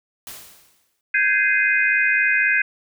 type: noise with exponential decay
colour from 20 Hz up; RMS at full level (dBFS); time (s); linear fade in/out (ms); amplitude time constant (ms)
white; -34; 0.27-1.01; 1; 160
type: chord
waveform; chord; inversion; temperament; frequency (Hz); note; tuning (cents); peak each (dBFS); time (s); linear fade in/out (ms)
sine; Ab major seventh; third; just; 1557.4 / 1661.2 / 2077 / 2492; G6 / Ab6 / C7 / Eb7; -12 / 0 / -13 / +2; -21; 1.14-2.62; 5
effects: none